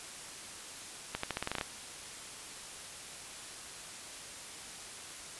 accelerating click train, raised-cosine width 0.3 ms, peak -17 dBFS, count 10, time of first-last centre 1.15-1.612 s, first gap 84 ms, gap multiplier 0.87, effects white hiss -46 dBFS RMS until 5.39 s + resampled to 24000 Hz

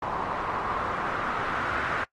white noise with low-pass filter sweep, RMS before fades -30 dBFS, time 0.02-2.04 s, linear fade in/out 5 ms, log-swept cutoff 980 to 1500 Hz, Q 3.1, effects noise-tail reverb RT60 0.1 s tail -20 dB re dry + AAC 32 kbps

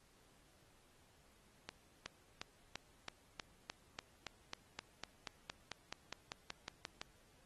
accelerating click train, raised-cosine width 0.2 ms, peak -26 dBFS, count 22, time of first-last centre 1.69-7.015 s, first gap 370 ms, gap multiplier 0.96, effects pink hiss -70 dBFS RMS until 7.45 s + AAC 32 kbps

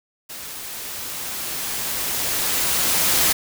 white noise with level ramp, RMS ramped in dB -35 to -17 dBFS, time 0.29-3.33 s, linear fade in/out 10 ms, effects none

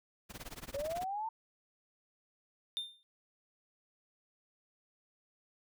pink noise with tremolo, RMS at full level -44 dBFS, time 0.29-1.05 s, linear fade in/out 20 ms, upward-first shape sine, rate 18 Hz, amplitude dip 95%
sine linear sweep, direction up, 541 to 911 Hz, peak -35 dBFS, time 0.74-1.29 s, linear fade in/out 5 ms
triangle tone with exponential decay, 3610 Hz, A7, 44 cents sharp, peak -30 dBFS, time 2.77-3.03 s, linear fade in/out 0 ms, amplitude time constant 55 ms
effects none

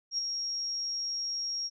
sine tone with ADSR envelope, 5588 Hz, F8, in tune, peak -26 dBFS, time 0.11-1.7 s, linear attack 73 ms, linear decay 9 ms, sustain -5 dB, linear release 39 ms, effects none

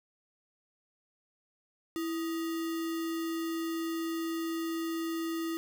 sine tone with sample-and-hold, 329.6 Hz, E4, in tune, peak -31 dBFS, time 1.96-5.57 s, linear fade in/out 0 ms, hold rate 1575 Hz, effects none

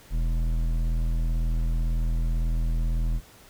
sine tone with hard clipping, 40.98 Hz, E1, 9 cents flat, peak -24 dBFS, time 0.1-3.21 s, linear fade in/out 50 ms, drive 10 dB, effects pink hiss -52 dBFS RMS until 3.49 s

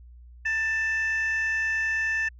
sine tone pair together, 1775.3 / 2637 Hz, A6 / E7, +15 / 0 cents, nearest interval perfect fifth, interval 685 cents, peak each -22 / -30 dBFS, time 0.45-2.29 s, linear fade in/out 10 ms, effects tanh soft clip ceiling -21 dBFS + added 60 Hz sine -45 dBFS peak until 2.39 s

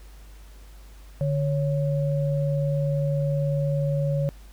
sine tone pair together, 146.84 / 554.4 Hz, D3 / C#5, 0 / 0 cents, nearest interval octave + major seventh, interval 2300 cents, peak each -22 / -28 dBFS, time 1.21-4.29 s, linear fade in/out 0 ms, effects added 50 Hz sine -43 dBFS peak until 4.52 s + pink hiss -55 dBFS RMS until 4.52 s

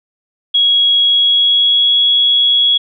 sine tone with pitch glide, 3318 to 3343 Hz, G#7 to G#7, -2 to +11 cents, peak -8 dBFS, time 0.54-2.78 s, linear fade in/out 10 ms, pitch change +13 cents, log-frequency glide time 0.97-1.96 s, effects none

